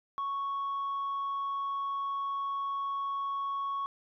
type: tone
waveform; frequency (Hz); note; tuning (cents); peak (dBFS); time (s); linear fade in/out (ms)
sine; 1108.7; C#6; 0; -29; 0.18-3.86; 0
effects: tanh soft clip ceiling -29 dBFS